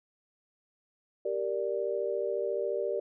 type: chord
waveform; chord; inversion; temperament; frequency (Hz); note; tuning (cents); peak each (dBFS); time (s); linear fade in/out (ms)
sine; G minor; none; equal; 392 / 466.2 / 587.3; G4 / Bb4 / D5; 0 / 0 / 0; -33; 1.25-3; 5
effects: none